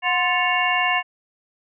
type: tone cluster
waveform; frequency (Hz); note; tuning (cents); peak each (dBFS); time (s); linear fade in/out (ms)
sine; 726 / 1043 / 1756 / 2200 / 2785; F#5 / C6 / A6 / C#7 / F7; -33 / -6 / -4 / -14 / -5; -24; 0.02-1.03; 50
effects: none